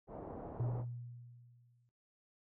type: low-pass noise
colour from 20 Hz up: white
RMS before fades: -47 dBFS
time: 0.07-0.85 s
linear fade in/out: 50 ms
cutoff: 760 Hz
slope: 24 dB/octave
type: tone with exponential decay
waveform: sine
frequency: 120.4 Hz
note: B2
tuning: 44 cents flat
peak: -32 dBFS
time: 0.6-1.89 s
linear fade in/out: 0 ms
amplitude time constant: 280 ms
effects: noise-tail reverb RT60 0.4 s tail -19 dB re dry